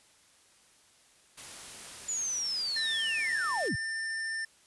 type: noise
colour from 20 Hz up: white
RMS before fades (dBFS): -45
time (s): 1.37-3.69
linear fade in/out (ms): 10
type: linear sweep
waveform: sine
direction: down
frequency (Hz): 7040 to 61.74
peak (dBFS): -30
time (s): 2.08-3.76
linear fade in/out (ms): 10
type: tone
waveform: square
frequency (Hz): 1793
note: A6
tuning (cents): +32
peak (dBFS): -33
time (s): 2.76-4.45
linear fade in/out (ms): 5
effects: white hiss -62 dBFS RMS until 4.66 s + resampled to 24000 Hz